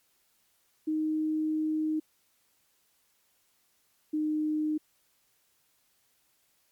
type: tone pair in turn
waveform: sine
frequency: 311.1 / 306.6 Hz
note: D#4 / D#4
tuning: 0 / -25 cents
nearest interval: unison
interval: 25 cents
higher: first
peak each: -26 dBFS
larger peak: neither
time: 0.87-2 / 4.13-4.78 s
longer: first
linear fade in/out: 10 ms
effects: white hiss -70 dBFS RMS until 6.71 s + MP3 96 kbps